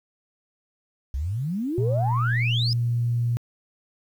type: exponential sweep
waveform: sine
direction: up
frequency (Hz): 61.74 to 5200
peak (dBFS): -24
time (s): 1.14-2.73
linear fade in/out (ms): 0
type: tone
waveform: sine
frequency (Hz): 119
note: A#2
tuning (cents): +36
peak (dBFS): -20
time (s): 1.78-3.37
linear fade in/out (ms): 0
effects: tanh soft clip ceiling -13 dBFS + 9-bit